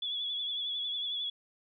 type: tone with vibrato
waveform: sine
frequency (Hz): 3405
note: G#7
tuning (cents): +42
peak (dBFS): -32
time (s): 0.02-1.3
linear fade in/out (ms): 5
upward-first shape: sine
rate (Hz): 11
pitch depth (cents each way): 40
effects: none